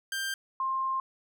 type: tone pair in turn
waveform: sawtooth / sine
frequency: 1575 / 1058.2 Hz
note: G6 / C6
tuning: +8 / +19 cents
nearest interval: perfect fifth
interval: 689 cents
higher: first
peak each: -27 dBFS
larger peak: neither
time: 0.12-0.34 / 0.6-1 s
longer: second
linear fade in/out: 2 ms
effects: none